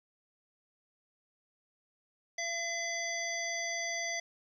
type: harmonic tone with a mistuned harmonic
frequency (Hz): 677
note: E5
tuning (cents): +46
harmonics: 1 / 3 / 5 / 7 / 9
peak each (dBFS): -40 / -36 / -46 / -44 / -39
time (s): 2.38-4.2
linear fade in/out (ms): 5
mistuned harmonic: 9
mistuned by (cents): -23
effects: 11-bit